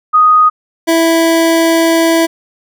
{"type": "tone pair in turn", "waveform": ["sine", "25% pulse"], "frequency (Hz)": [1244.5, 329.6], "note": ["D#6", "E4"], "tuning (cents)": [0, 0], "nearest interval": "octave + major seventh", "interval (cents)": 2300, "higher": "first", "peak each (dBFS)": -4, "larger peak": "neither", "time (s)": [[0.13, 0.5], [0.87, 2.27]], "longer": "second", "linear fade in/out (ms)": 20, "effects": []}